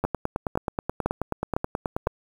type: two click trains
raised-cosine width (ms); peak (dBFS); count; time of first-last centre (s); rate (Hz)
1; -11 / -9; 20 / 5; 0.04-2.072 / 0.05-2.07; 9.35 / 1.98
effects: 7-bit